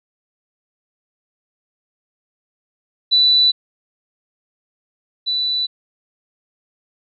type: tone pair in turn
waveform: sine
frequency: 3973 / 3973 Hz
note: B7 / B7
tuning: +10 / +10 cents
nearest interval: unison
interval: 0 cents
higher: neither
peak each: -10 / -17 dBFS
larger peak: first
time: 3.11-3.52 / 5.26-5.67 s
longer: neither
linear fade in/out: 20 ms
effects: none